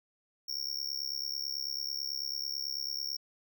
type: tone with amplitude modulation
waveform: square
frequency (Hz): 5500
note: F8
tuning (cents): -27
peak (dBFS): -30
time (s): 0.48-3.17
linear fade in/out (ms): 10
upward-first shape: sine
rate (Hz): 69.1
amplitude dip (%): 100
effects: none